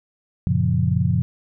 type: chord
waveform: sine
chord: Gb major seventh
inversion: none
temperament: equal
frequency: 92.5 / 116.54 / 138.59 / 174.61 Hz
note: Gb2 / Bb2 / Db3 / F3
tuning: 0 / 0 / 0 / 0 cents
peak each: -22 dBFS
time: 0.47-1.22 s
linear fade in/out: 0 ms
effects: none